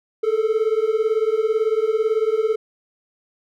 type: beating tone pair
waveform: triangle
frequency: 430 / 448 Hz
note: A4 / A4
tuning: -40 / +31 cents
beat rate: 18 Hz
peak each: -18 dBFS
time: 0.23-2.56 s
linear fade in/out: 10 ms
effects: none